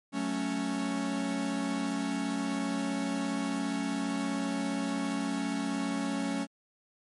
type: chord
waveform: 45% pulse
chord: F# minor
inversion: none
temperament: equal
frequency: 185 / 220 / 277.2 Hz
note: F#3 / A3 / C#4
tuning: 0 / 0 / 0 cents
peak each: -37 / -35 / -32 dBFS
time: 0.12-6.47 s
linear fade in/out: 50 ms
effects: MP3 48 kbps